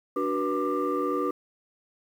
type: tone cluster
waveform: sine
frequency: 292.6 / 373.9 / 484.1 / 1186 Hz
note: D4 / F#4 / B4 / D6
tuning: -6 / +18 / -35 / +17 cents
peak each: -29 dBFS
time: 0.16-1.31 s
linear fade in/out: 5 ms
effects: tanh soft clip ceiling -18 dBFS + 9-bit